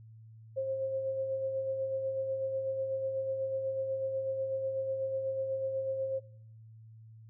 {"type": "tone with tremolo", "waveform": "sine", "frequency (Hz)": 533, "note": "C5", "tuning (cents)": 32, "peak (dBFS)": -29, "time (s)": [0.56, 6.2], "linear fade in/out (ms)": 20, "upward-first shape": "sine", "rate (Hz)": 8.1, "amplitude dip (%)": 40, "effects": ["noise-tail reverb RT60 0.6 s tail -19 dB re dry", "added 111 Hz sine -50 dBFS peak until 7.29 s"]}